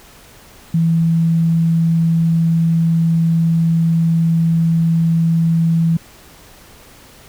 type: tone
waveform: sine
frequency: 165 Hz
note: E3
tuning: 2 cents sharp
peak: -11 dBFS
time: 0.74-5.97 s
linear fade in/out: 5 ms
effects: pink hiss -43 dBFS RMS until 7.28 s